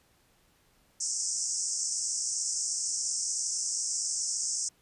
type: band-pass noise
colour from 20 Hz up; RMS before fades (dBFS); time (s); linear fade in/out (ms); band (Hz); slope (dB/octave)
pink; -32; 1-4.69; 10; 5300 to 8600; 96
effects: pink hiss -66 dBFS RMS until 4.81 s + resampled to 32000 Hz